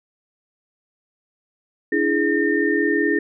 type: tone cluster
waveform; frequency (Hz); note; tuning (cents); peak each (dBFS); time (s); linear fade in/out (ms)
sine; 293.4 / 332.8 / 417.4 / 1818; D4 / E4 / G#4 / A#6; -2 / +17 / +9 / -44; -22; 1.92-3.19; 5
effects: none